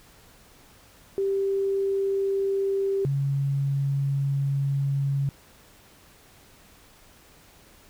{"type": "tone pair in turn", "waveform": "sine", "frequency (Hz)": [392, 138.83], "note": ["G4", "C#3"], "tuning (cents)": [0, 3], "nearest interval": "octave + tritone", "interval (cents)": 1797, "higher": "first", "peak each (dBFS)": -22, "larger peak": "neither", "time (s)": [[1.18, 3.05], [3.05, 5.29]], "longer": "second", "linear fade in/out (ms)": 0, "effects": ["pink hiss -54 dBFS RMS until 7.89 s"]}